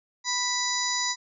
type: harmonic tone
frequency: 987.8 Hz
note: B5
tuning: in tune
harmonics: 1 / 2 / 4 / 5 / 6 / 7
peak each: -32 / -32 / -32 / -32 / -32 / -32 dBFS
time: 0.24-1.16 s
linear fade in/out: 50 ms
effects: none